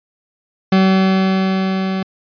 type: tone with level ramp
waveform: 40% pulse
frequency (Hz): 190.1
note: F#3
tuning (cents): +47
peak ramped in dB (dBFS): -8 to -17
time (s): 0.72-2.03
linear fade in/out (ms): 5
effects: resampled to 11025 Hz